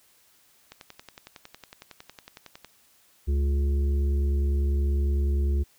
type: click train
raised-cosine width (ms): 0.2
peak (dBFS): -25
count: 22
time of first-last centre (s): 0.72-2.647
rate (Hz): 10.9
type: harmonic tone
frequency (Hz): 70.5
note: C#2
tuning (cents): +30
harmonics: 1 / 3 / 5 / 6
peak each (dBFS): -21 / -38 / -37 / -46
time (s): 3.27-5.64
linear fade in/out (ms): 20
effects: white hiss -61 dBFS RMS until 5.78 s